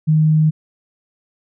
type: tone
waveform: sine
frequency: 155.56 Hz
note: D#3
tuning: in tune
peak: -10 dBFS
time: 0.07-0.51 s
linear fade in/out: 20 ms
effects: none